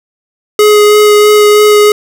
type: tone with vibrato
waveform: square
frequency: 419.2 Hz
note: G#4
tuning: 16 cents sharp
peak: -3 dBFS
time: 0.59-1.92 s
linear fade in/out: 2 ms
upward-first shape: sine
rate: 3.1 Hz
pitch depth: 10 cents each way
effects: none